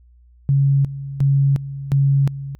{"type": "tone with tremolo", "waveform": "sine", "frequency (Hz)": 138.5, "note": "C#3", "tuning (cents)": -1, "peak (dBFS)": -12, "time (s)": [0.49, 2.55], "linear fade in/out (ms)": 0, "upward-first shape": "square", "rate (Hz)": 1.4, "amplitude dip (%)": 80, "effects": ["added 60 Hz sine -47 dBFS peak until 2.59 s"]}